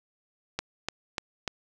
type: click train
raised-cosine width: 0.2 ms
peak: -12 dBFS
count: 4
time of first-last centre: 0.59-1.478 s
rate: 3.38 Hz
effects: none